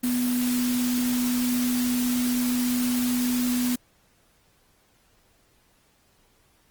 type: tone in noise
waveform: sine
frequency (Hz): 246.9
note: B3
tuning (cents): 0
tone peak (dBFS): -22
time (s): 0.03-3.76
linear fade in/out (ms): 10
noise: white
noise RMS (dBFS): -32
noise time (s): 0.03-3.76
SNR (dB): +7
effects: pink hiss -63 dBFS RMS until 6.7 s + Opus 24 kbps